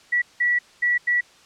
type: tone bursts at uneven times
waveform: sine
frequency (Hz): 1943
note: B6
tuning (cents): -29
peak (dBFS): -17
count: 4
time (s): 0.12-0.22 / 0.4-0.59 / 0.82-0.98 / 1.07-1.21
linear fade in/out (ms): 10
effects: white hiss -52 dBFS RMS until 1.45 s + low-pass 6000 Hz 12 dB/octave